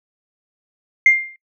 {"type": "tone with exponential decay", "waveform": "sine", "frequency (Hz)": 2107, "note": "C7", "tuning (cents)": 12, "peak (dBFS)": -4, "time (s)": [1.06, 1.36], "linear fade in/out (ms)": 2, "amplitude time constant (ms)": 64, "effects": ["noise-tail reverb RT60 0.1 s tail -23 dB re dry", "tanh soft clip ceiling -2 dBFS"]}